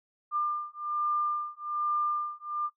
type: beating tone pair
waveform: sine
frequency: 1197 / 1198.2 Hz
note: D6 / D6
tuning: +33 / +34 cents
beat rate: 1.2 Hz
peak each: -31 / -31 dBFS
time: 0.31-2.7 s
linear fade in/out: 50 ms
effects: noise-tail reverb RT60 0.1 s tail -23 dB re dry